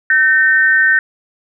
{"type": "tone pair together", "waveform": "sine", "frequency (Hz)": [1537, 1825.1], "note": ["G6", "A#6"], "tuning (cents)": [-35, -37], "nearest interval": "minor third", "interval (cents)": 298, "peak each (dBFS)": -11, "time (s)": [0.1, 0.99], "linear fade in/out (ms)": 2, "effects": []}